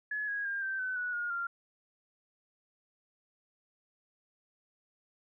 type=tone with pitch steps; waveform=sine; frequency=1700 / 1651.6 / 1604.6 / 1558.9 / 1514.5 / 1471.4 / 1429.5 / 1388.8 Hz; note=G#6 / G#6 / G6 / G6 / F#6 / F#6 / F6 / F6; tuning=+40 / -10 / +40 / -10 / +40 / -10 / +40 / -10 cents; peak=-32 dBFS; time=0.11-1.47 s; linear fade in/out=5 ms; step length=170 ms; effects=none